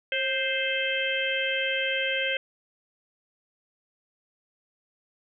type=harmonic tone with a mistuned harmonic; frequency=523.3 Hz; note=C5; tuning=in tune; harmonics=1 / 3 / 4 / 5 / 6; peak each=-31 / -31 / -31 / -31 / -31 dBFS; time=0.12-2.37 s; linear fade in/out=2 ms; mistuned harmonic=1; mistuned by=+43 cents; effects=none